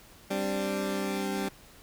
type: chord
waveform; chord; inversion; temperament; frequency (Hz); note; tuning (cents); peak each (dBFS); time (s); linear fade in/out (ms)
20% pulse; G suspended fourth; none; equal; 196 / 261.6 / 293.7; G3 / C4 / D4; 0 / 0 / 0; -26 / -32 / -30; 0.3-1.49; 10
effects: pink hiss -54 dBFS RMS until 1.82 s